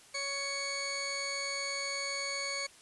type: tone pair together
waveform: 20% pulse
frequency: 557 / 2228 Hz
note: C#5 / C#7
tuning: +8 / +8 cents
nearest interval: 2 octaves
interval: 2400 cents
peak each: -35 / -30 dBFS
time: 0.14-2.67 s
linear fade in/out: 10 ms
effects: white hiss -57 dBFS RMS until 2.81 s + resampled to 24000 Hz